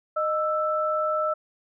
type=tone pair together; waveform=sine; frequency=617 / 1321.8 Hz; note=D#5 / E6; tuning=-15 / +4 cents; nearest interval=octave + minor second; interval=1319 cents; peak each=-25 dBFS; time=0.16-1.34 s; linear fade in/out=10 ms; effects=none